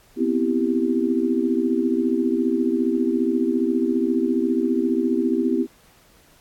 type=chord; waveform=sine; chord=C major seventh; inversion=third; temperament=equal; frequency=246.9 / 261.6 / 329.6 / 392 Hz; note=B3 / C4 / E4 / G4; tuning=0 / 0 / 0 / 0 cents; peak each=-23 / -24 / -23 / -25 dBFS; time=0.16-5.67 s; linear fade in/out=50 ms; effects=pink hiss -55 dBFS RMS until 6.4 s + AAC 64 kbps